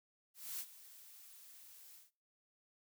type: noise with ADSR envelope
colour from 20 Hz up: blue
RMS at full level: -42 dBFS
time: 0.34-2.11 s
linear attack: 250 ms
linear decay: 64 ms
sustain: -16 dB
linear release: 150 ms
effects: noise-tail reverb RT60 0.4 s tail -23 dB re dry